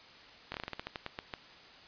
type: slowing click train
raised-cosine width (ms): 0.3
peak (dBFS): -21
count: 13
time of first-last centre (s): 0.52-1.338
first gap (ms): 22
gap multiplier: 1.19
effects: white hiss -54 dBFS RMS until 1.87 s + resampled to 11025 Hz